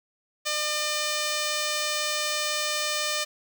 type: tone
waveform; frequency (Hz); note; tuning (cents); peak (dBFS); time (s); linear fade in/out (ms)
5% pulse; 602; D5; +43; -14; 0.45-3.25; 20
effects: none